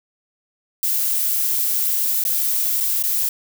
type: noise with dropouts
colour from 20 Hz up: violet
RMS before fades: -20 dBFS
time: 0.83-3.29 s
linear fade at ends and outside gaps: 1 ms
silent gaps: 2.239-2.251 / 2.803-2.807 / 3.026-3.037 s
effects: none